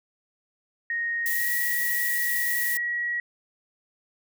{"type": "tone with pitch glide", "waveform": "sine", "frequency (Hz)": [1864.7, 1914.9], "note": ["A#6", "A#6"], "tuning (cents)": [0, 46], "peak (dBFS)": -25, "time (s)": [0.9, 3.2], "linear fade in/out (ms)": 2, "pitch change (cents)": 46, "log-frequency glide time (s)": [1.25, 1.53]}
{"type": "noise", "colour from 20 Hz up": "violet", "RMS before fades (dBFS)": -29, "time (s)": [1.26, 2.77], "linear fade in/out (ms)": 0}
{"effects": []}